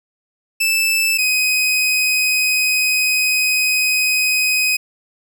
sawtooth tone pair in turn, 2637 / 2512 Hz, E7 / D#7, 0 / +16 cents, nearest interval minor second, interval 84 cents, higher first, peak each -11 / -11 dBFS, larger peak neither, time 0.6-1.18 / 1.18-4.77 s, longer second, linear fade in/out 10 ms, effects none

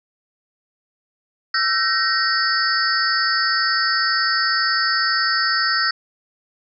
sine tone cluster, 1332 / 1542 / 1872 / 4542 / 5070 Hz, E6 / G6 / A#6 / C#8 / D#8, +18 / -29 / +7 / +41 / +32 cents, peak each -23 dBFS, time 1.54-5.91 s, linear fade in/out 5 ms, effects none

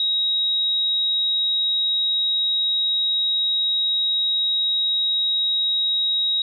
sine tone, 3804 Hz, A#7, 34 cents sharp, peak -18 dBFS, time 0-6.42 s, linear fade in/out 2 ms, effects none

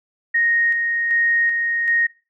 sine tone with tremolo, 1864.7 Hz, A#6, in tune, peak -15 dBFS, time 0.34-2.07 s, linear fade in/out 10 ms, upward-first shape square, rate 1.3 Hz, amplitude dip 35%, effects noise-tail reverb RT60 0.3 s tail -19 dB re dry

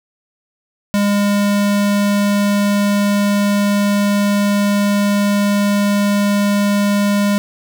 square tone, 203.3 Hz, G#3, 37 cents flat, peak -13 dBFS, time 0.94-7.38 s, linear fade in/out 0 ms, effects none

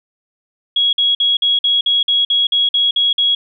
sine tone bursts, 3322 Hz, G#7, in tune, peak -11 dBFS, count 12, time 0.76-3.35 s, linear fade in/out 5 ms, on 170 ms, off 50 ms, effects none

